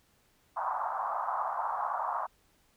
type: band-pass noise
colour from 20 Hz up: white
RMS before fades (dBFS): -33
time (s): 0.56-2.27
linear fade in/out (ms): 20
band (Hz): 700 to 1200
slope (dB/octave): 48
effects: pink hiss -68 dBFS RMS until 2.76 s